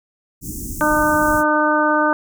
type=band-stop noise; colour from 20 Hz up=pink; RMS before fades=-28 dBFS; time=0.41-1.44 s; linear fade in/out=50 ms; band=340 to 6200 Hz; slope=48 dB/octave
type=harmonic tone; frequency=302.9 Hz; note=D#4; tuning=46 cents flat; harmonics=1 / 2 / 3 / 4 / 5; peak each=-20 / -20 / -20 / -20 / -20 dBFS; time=0.81-2.13 s; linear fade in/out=0 ms
effects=none